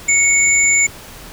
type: tone pair together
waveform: sine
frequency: 2217 / 7096 Hz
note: C#7 / A8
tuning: 0 / +14 cents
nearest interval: octave + minor sixth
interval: 2014 cents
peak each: -13 dBFS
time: 0.08-0.87 s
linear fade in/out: 10 ms
effects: pink hiss -36 dBFS RMS until 1.32 s

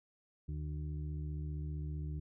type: harmonic tone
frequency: 75.3 Hz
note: D2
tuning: 44 cents sharp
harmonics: 1 / 2 / 4 / 5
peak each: -39 / -41 / -52 / -59 dBFS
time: 0.48-2.2 s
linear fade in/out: 10 ms
effects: none

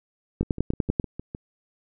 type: two click trains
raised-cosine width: 3 ms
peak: -20 / -9 dBFS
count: 7 / 7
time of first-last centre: 0.43-1.349 / 0.41-0.998 s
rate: 6.53 / 10.2 Hz
effects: none

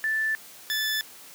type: tone pair in turn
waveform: sine / 20% pulse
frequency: 1760 / 1744.8 Hz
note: A6 / A6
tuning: 0 / -15 cents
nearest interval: unison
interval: 15 cents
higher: first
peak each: -23 / -20 dBFS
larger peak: second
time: 0.04-0.35 / 0.7-1.01 s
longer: neither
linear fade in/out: 0 ms
effects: white hiss -47 dBFS RMS until 1.34 s + high-pass 150 Hz 12 dB/octave

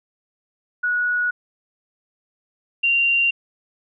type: tone pair in turn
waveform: sine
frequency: 1462 / 2769 Hz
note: F#6 / F7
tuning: -21 / -15 cents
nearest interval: major seventh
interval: 1106 cents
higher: second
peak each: -18 / -15 dBFS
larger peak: second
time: 0.83-1.31 / 2.83-3.31 s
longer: neither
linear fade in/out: 10 ms
effects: none

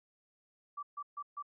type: tone bursts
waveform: sine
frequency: 1160 Hz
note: D6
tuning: 22 cents flat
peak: -38 dBFS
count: 4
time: 0.77-1.426 s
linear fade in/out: 10 ms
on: 59 ms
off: 140 ms
effects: none

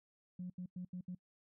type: tone bursts at uneven times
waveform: sine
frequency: 180.2 Hz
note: F#3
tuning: 45 cents flat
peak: -40 dBFS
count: 5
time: 0.39-0.5 / 0.58-0.66 / 0.76-0.85 / 0.93-1.01 / 1.08-1.15 s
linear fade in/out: 5 ms
effects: noise-tail reverb RT60 0.1 s tail -25 dB re dry + tanh soft clip ceiling -36 dBFS

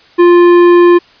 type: tone with tanh clipping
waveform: sine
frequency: 349.2 Hz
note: F4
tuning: in tune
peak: -4 dBFS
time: 0.18-0.99 s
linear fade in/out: 20 ms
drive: 13 dB
effects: white hiss -43 dBFS RMS until 1.2 s + resampled to 11025 Hz

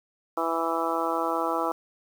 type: harmonic tone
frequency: 165.2 Hz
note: E3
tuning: 4 cents sharp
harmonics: 2 / 3 / 4 / 5 / 6 / 7 / 8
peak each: -32 / -32 / -32 / -32 / -32 / -32 / -32 dBFS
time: 0.37-1.72 s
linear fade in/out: 5 ms
effects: 8-bit

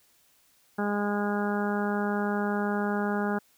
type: harmonic tone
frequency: 205.2 Hz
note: G#3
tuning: 21 cents flat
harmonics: 1 / 2 / 3 / 4 / 5 / 6 / 7 / 8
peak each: -28 / -32 / -37 / -34 / -41 / -40 / -36 / -40 dBFS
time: 0.78-3.39 s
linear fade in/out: 10 ms
effects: white hiss -64 dBFS RMS until 3.57 s

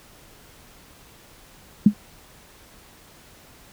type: tone with exponential decay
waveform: sine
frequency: 207.7 Hz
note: G#3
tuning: in tune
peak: -5 dBFS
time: 1.86-1.94 s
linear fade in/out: 5 ms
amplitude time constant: 17 ms
effects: pink hiss -50 dBFS RMS until 3.72 s

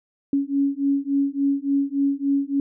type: beating tone pair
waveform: sine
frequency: 277 / 280.5 Hz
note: C#4 / C#4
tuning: -1 / +21 cents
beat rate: 3.5 Hz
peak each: -22 dBFS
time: 0.33-2.6 s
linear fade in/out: 2 ms
effects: none

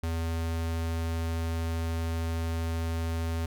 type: tone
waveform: square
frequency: 82.41 Hz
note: E2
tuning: in tune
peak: -29 dBFS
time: 0.03-3.46 s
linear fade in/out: 5 ms
effects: none

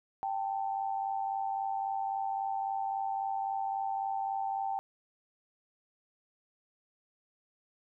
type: tone pair together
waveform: sine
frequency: 783 / 886.7 Hz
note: G5 / A5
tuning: -2 / +13 cents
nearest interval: major second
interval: 215 cents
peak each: -32 / -37 dBFS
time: 0.23-4.79 s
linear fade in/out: 0 ms
effects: none

